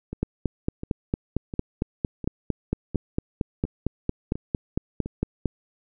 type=two click trains; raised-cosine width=3 ms; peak=-10 / -19 dBFS; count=24 / 8; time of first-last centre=0.23-5.457 / 0.13-5.06 s; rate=4.4 / 1.42 Hz; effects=none